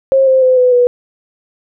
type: tone with pitch steps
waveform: sine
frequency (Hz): 536 / 524.1 / 512.4 / 501 / 489.8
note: C5 / C5 / C5 / B4 / B4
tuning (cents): +42 / +3 / -36 / +25 / -14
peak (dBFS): -6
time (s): 0.12-0.87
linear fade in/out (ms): 0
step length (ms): 150
effects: none